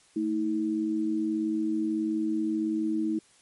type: tone pair together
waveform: sine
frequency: 221.6 / 320 Hz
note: A3 / D#4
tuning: +13 / +49 cents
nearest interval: tritone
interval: 636 cents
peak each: -31 / -26 dBFS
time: 0.16-3.19 s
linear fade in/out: 5 ms
effects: white hiss -60 dBFS RMS until 3.41 s + MP3 48 kbps